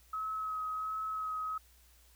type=tone with vibrato; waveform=sine; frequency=1278 Hz; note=D#6; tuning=46 cents sharp; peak=-34 dBFS; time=0.13-1.58 s; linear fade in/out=5 ms; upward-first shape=sine; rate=1.4 Hz; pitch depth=17 cents each way; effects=added 60 Hz sine -62 dBFS peak until 2.15 s + white hiss -65 dBFS RMS until 2.15 s